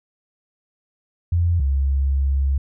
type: tone pair in turn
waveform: sine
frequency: 85.9 / 68.4 Hz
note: F2 / C#2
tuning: -28 / -23 cents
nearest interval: major third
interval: 395 cents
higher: first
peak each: -15 / -16 dBFS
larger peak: first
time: 1.32-1.6 / 1.6-2.58 s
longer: second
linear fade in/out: 5 ms
effects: none

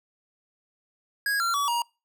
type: tone with pitch steps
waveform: square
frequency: 1649 / 1370.7 / 1139.4 / 947.1 Hz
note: G#6 / F6 / C#6 / A#5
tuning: -13 / -33 / +47 / +27 cents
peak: -24 dBFS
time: 1.26-1.82 s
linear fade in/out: 2 ms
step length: 140 ms
effects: noise-tail reverb RT60 0.3 s tail -26 dB re dry

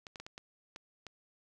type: clicks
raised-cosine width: 0.2 ms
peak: -28 dBFS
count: 7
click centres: 0.068 / 0.158 / 0.2 / 0.265 / 0.379 / 0.761 / 1.067 s
effects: none

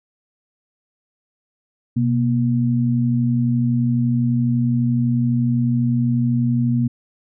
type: tone pair together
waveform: sine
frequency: 126.02 / 237.9 Hz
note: B2 / A#3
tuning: +35 / +35 cents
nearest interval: major seventh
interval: 1100 cents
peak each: -18 dBFS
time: 1.96-6.88 s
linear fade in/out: 10 ms
effects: none

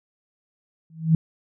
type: tone with exponential growth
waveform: sine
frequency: 161.3 Hz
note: E3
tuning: 37 cents flat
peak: -10 dBFS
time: 0.9-1.15 s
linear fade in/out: 2 ms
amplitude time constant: 53 ms
effects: none

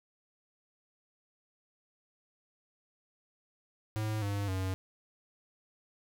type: tone with pitch steps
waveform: square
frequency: 108.2 / 100.95 / 94.19 Hz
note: A2 / G#2 / F#2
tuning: -29 / -49 / +31 cents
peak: -32 dBFS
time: 3.96-4.74 s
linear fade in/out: 0 ms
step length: 260 ms
effects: none

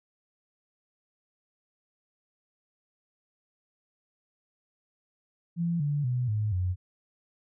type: tone with pitch steps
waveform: sine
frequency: 170 / 145.45 / 124.45 / 106.48 / 91.1 Hz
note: F3 / D3 / B2 / G#2 / F#2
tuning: -46 / -16 / +14 / +44 / -26 cents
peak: -25 dBFS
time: 5.56-6.76 s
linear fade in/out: 50 ms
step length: 240 ms
effects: none

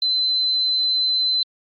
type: tone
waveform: sine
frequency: 4054 Hz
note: B7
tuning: 45 cents sharp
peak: -17 dBFS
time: 0.02-1.43 s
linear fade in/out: 2 ms
effects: Opus 32 kbps

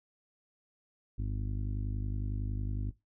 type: harmonic tone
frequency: 50.9 Hz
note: G#1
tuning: 34 cents flat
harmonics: 1 / 2 / 3 / 4 / 5 / 6 / 7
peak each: -33 / -36 / -50 / -50 / -46 / -52 / -57 dBFS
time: 1.18-2.91 s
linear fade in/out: 10 ms
effects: noise-tail reverb RT60 0.2 s tail -18 dB re dry

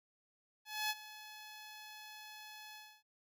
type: tone with ADSR envelope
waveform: 10% pulse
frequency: 854 Hz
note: G#5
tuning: 48 cents sharp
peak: -25 dBFS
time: 0.65-3.03 s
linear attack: 250 ms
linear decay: 39 ms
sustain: -17 dB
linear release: 280 ms
effects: none

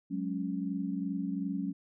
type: chord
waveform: sine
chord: F# suspended second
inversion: none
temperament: equal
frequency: 185 / 207.7 / 277.2 Hz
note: F#3 / G#3 / C#4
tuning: 0 / 0 / 0 cents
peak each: -35 / -37 / -35 dBFS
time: 0.1-1.73 s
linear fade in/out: 20 ms
effects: none

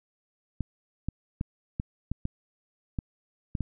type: clicks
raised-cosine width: 5 ms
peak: -17 dBFS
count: 9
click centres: 0.607 / 1.086 / 1.411 / 1.799 / 2.116 / 2.254 / 2.988 / 3.552 / 3.607 s
effects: none

